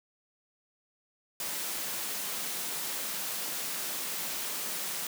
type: high-pass noise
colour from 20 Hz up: white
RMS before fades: -35 dBFS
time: 1.4-5.07 s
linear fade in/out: 2 ms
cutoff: 140 Hz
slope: 96 dB/octave
effects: none